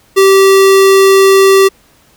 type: tone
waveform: square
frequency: 388 Hz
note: G4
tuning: 18 cents flat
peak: -4 dBFS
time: 0.16-1.69 s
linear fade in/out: 20 ms
effects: pink hiss -48 dBFS RMS until 2.16 s